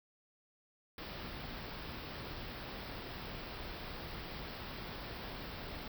pink band-stop noise, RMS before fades -45 dBFS, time 0.98-5.88 s, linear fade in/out 2 ms, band 5300 to 15000 Hz, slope 96 dB/octave, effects none

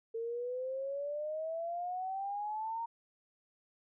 sine exponential sweep, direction up, 450.7 to 932.3 Hz, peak -35 dBFS, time 0.14-2.86 s, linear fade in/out 10 ms, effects none

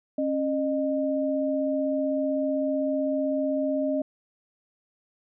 sine tone pair together, 272.2 / 612 Hz, C#4 / D#5, -31 / -29 cents, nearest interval octave + major second, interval 1402 cents, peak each -26 dBFS, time 0.18-4.02 s, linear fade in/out 5 ms, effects none

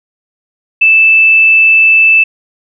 sine tone, 2637 Hz, E7, in tune, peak -3 dBFS, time 0.81-2.24 s, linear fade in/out 10 ms, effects none

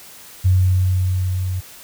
sine tone with level ramp, 92.4 Hz, F#2, 2 cents flat, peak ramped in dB -10 to -20 dBFS, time 0.44-1.61 s, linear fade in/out 20 ms, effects white hiss -41 dBFS RMS until 1.83 s

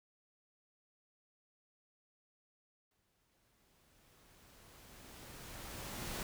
pink noise with exponential growth, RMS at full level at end -41 dBFS, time 2.91-6.23 s, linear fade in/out 2 ms, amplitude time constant 720 ms, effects none

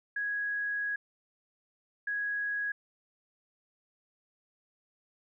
sine tone bursts at uneven times, 1661.2 Hz, G#6, in tune, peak -30 dBFS, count 2, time 0.16-0.96 / 2.07-2.72 s, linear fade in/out 5 ms, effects none

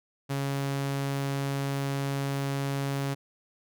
sawtooth tone, 138.59 Hz, C#3, in tune, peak -24 dBFS, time 0.29-3.15 s, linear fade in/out 20 ms, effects none

